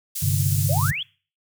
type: high-pass noise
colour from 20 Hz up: pink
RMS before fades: -29 dBFS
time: 0.15-0.91 s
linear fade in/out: 10 ms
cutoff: 8100 Hz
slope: 12 dB/octave
type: chord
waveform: sine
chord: G suspended fourth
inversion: none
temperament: equal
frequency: 98 / 130.81 / 146.83 Hz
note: G2 / C3 / D3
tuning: 0 / 0 / 0 cents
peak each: -22 / -25 / -23 dBFS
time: 0.22-0.92 s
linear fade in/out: 10 ms
type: exponential sweep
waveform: sine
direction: up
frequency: 525 to 3483 Hz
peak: -25 dBFS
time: 0.69-1.03 s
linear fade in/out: 5 ms
effects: noise-tail reverb RT60 0.4 s tail -24 dB re dry